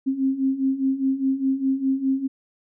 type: beating tone pair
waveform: sine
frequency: 264.2 / 269.1 Hz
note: C4 / C4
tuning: +17 / +49 cents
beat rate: 4.9 Hz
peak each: -25 / -21 dBFS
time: 0.06-2.28 s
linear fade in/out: 20 ms
effects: none